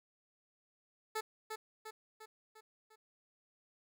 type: tone with echo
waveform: 15% pulse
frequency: 436.1 Hz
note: A4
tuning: 15 cents flat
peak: -29 dBFS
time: 1.15-1.21 s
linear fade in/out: 10 ms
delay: 350 ms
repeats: 5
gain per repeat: -5 dB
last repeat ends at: 2.96 s
effects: none